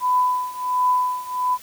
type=tone with tremolo; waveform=sine; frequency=1000 Hz; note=B5; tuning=21 cents sharp; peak=-14 dBFS; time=0-1.58 s; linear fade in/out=50 ms; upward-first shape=triangle; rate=1.4 Hz; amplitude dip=90%; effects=white hiss -44 dBFS RMS until 1.62 s